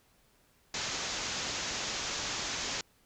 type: low-pass noise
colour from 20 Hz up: white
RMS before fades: -36 dBFS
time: 0.74-2.81 s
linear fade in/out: 2 ms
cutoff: 7100 Hz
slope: 96 dB/octave
effects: pink hiss -67 dBFS RMS until 3.05 s